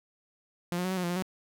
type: tone with pitch steps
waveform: sawtooth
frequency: 174.5 / 179.5 / 185.8 / 188.6 / 180.6 / 172.9 / 177.1 / 186.6 Hz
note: F3 / F3 / F#3 / F#3 / F#3 / F3 / F3 / F#3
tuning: -1 / +48 / +7 / +33 / -42 / -17 / +24 / +15 cents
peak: -25 dBFS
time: 0.72-1.224 s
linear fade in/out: 0 ms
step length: 63 ms
effects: none